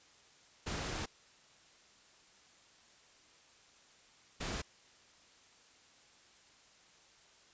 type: noise bursts at uneven times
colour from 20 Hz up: pink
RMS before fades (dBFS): -39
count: 2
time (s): 0.66-1.06 / 4.4-4.62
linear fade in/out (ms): 10
effects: white hiss -63 dBFS RMS until 7.53 s + resampled to 16000 Hz